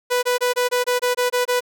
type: tone bursts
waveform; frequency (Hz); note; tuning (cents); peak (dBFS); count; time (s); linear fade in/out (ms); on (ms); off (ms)
sawtooth; 493.9; B4; 0; -13; 10; 0.1-1.607; 20; 130; 23
effects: none